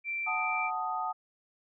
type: tone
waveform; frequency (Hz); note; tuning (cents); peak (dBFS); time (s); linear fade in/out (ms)
sine; 2349; D7; 0; -31; 0.04-0.71; 50
type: chord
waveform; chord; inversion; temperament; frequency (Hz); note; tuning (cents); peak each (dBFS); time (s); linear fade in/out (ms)
sine; D# diminished; first; equal; 740 / 880 / 1244.5; F#5 / A5 / D#6; 0 / 0 / 0; -35 / -35 / -34; 0.26-1.13; 20
effects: none